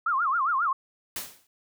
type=tone with vibrato; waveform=sine; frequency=1217 Hz; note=D#6; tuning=39 cents flat; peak=-22 dBFS; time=0.06-0.73 s; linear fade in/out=5 ms; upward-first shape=sine; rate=7.4 Hz; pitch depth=270 cents each way
type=noise with exponential decay; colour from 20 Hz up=white; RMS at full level=-30 dBFS; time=1.16-1.47 s; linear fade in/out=2 ms; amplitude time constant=67 ms
effects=none